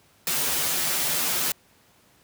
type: noise with comb filter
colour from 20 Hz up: white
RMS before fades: -25 dBFS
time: 0.27-1.52 s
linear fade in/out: 2 ms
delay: 9.7 ms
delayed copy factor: -1
effects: pink hiss -59 dBFS RMS until 2.23 s + high-pass 80 Hz 12 dB/octave